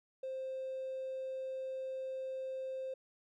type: tone with hard clipping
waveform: triangle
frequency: 525 Hz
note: C5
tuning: 6 cents sharp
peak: -38 dBFS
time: 0.23-2.94 s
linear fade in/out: 5 ms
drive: 3 dB
effects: none